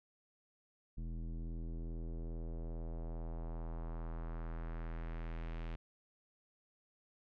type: tone with low-pass filter sweep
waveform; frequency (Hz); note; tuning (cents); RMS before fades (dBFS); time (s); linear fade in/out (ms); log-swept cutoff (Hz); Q
square; 41.2; E1; 0; -42; 0.97-5.76; 10; 220 to 2800; 1.4
effects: none